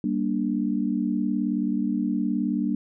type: chord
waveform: sine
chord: G minor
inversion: none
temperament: just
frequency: 196 / 235.2 / 294 Hz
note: G3 / Bb3 / D4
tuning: 0 / +16 / +2 cents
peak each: -27 / -26 / -27 dBFS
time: 0.04-2.75 s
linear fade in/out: 2 ms
effects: none